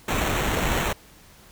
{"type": "noise with sample-and-hold", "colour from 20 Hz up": "pink", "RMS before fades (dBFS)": -24, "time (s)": [0.08, 0.93], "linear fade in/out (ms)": 5, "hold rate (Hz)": 4900, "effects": ["pink hiss -51 dBFS RMS until 1.51 s"]}